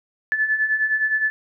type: beating tone pair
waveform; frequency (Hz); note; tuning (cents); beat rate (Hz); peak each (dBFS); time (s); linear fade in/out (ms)
sine; 1731 / 1740.7; A6 / A6; -29 / -19; 9.7; -25 / -19; 0.32-1.3; 0
effects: none